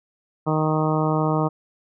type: harmonic tone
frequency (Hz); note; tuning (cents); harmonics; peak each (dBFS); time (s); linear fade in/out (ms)
155.56; D#3; 0; 1 / 2 / 3 / 4 / 5 / 6 / 7 / 8; -22 / -25 / -27 / -28 / -29 / -30 / -30 / -31; 0.46-1.49; 20
effects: none